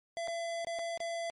square tone with dropouts, 674 Hz, E5, 38 cents sharp, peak -35 dBFS, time 0.17-1.3 s, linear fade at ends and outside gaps 0 ms, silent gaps 0.275-0.282 / 0.647-0.67 / 0.788-0.792 / 0.975-1.003 s, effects low-pass 10000 Hz 12 dB/octave + MP3 48 kbps

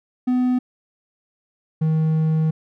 triangle tone pair in turn, 250.9 / 158.06 Hz, B3 / D#3, +28 / +28 cents, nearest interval minor sixth, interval 800 cents, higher first, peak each -14 dBFS, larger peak neither, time 0.27-0.59 / 1.81-2.51 s, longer second, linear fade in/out 10 ms, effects none

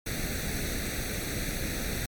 pink noise with comb filter, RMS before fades -32 dBFS, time 0.06-2.06 s, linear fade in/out 5 ms, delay 0.49 ms, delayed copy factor +0.8, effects MP3 96 kbps

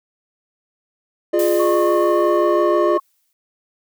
triangle chord, D diminished, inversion first, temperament equal with one note detuned, 349.2 / 415.3 / 602.8 Hz, F4 / Ab4 / D5, 0 / 0 / +45 cents, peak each -15 / -19 / -16 dBFS, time 1.33-2.98 s, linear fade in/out 10 ms
blue noise with exponential decay, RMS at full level -28 dBFS, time 1.39-3.33 s, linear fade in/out 1 ms, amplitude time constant 420 ms
sine tone with vibrato, 1100 Hz, C#6, 14 cents flat, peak -21 dBFS, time 1.59-3 s, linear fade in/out 10 ms, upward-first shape triangle, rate 7 Hz, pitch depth 23 cents each way
effects none

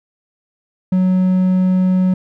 triangle tone, 185 Hz, F#3, in tune, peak -9 dBFS, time 0.92-2.14 s, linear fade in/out 5 ms, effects none

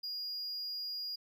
triangle tone, 4860 Hz, D#8, 42 cents flat, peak -36 dBFS, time 0.03-1.16 s, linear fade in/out 10 ms, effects none

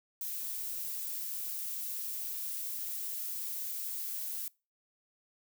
violet noise, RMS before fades -38 dBFS, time 0.21-4.48 s, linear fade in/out 2 ms, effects noise-tail reverb RT60 0.3 s tail -24 dB re dry

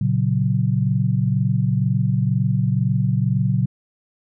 sine chord, F# major, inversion first, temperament equal, 116.54 / 138.59 / 185 Hz, A#2 / C#3 / F#3, 0 / 0 / 0 cents, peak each -20 / -20 / -22 dBFS, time 0.01-3.66 s, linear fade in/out 5 ms, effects none

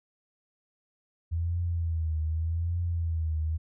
sine tone with vibrato, 82.41 Hz, E2, in tune, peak -26 dBFS, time 1.31-3.58 s, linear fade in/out 20 ms, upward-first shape triangle, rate 0.84 Hz, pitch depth 99 cents each way, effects none

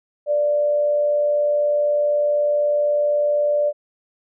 sine tone with amplitude modulation, 588 Hz, D5, 2 cents sharp, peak -14 dBFS, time 0.26-3.73 s, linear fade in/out 50 ms, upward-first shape sine, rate 100 Hz, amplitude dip 35%, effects none

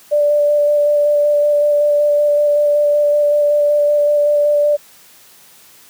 sine tone with vibrato, 587.3 Hz, D5, in tune, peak -10 dBFS, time 0.11-4.77 s, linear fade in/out 20 ms, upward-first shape square, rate 5.3 Hz, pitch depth 9 cents each way, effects white hiss -45 dBFS RMS until 5.89 s + high-pass 80 Hz 12 dB/octave

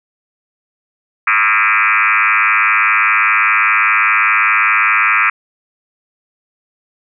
sine tone with frequency modulation, 1825 Hz, A#6, 37 cents flat, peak -9 dBFS, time 1.27-5.3 s, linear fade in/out 5 ms, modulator 105 Hz, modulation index 6.5, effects none

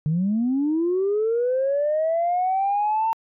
sine linear sweep, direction up, 146.83 to 908 Hz, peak -18 dBFS, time 0.06-3.13 s, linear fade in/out 0 ms, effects tanh soft clip ceiling -15 dBFS

